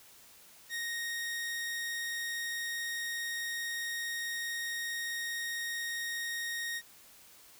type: tone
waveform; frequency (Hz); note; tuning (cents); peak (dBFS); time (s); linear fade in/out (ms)
sawtooth; 1864.7; A#6; 0; -31; 0.69-6.82; 50
effects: white hiss -57 dBFS RMS until 7.59 s